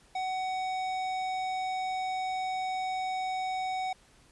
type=tone with hard clipping; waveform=triangle; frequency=750 Hz; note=F#5; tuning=23 cents sharp; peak=-32 dBFS; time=0.15-3.93 s; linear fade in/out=5 ms; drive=17 dB; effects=pink hiss -61 dBFS RMS until 4.31 s + resampled to 24000 Hz